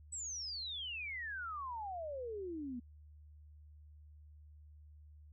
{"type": "exponential sweep", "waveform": "sine", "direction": "down", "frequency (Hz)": [8040, 233.7], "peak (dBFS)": -40, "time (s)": [0.12, 2.8], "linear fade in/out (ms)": 10, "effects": ["added 75 Hz sine -55 dBFS peak until 5.32 s"]}